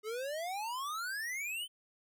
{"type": "exponential sweep", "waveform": "square", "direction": "up", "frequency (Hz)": [415.3, 3129], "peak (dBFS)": -37, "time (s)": [0.03, 1.68], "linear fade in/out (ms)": 50, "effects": []}